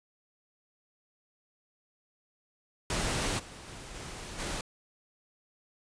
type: noise with level steps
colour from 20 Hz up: pink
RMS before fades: -31 / -47 / -45 / -42 / -35 dBFS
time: 2.9-4.61 s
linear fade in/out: 2 ms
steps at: 3.38 / 3.66 / 3.94 / 4.38 s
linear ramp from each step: 20 ms
effects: resampled to 22050 Hz